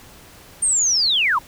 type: linear sweep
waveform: sine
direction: down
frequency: 8880 to 880 Hz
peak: -15 dBFS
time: 0.62-1.39 s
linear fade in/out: 10 ms
effects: pink hiss -45 dBFS RMS until 1.47 s